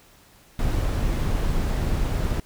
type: noise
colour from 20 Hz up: brown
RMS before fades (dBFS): -23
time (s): 0.59-2.4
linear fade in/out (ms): 2
effects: pink hiss -54 dBFS RMS until 2.45 s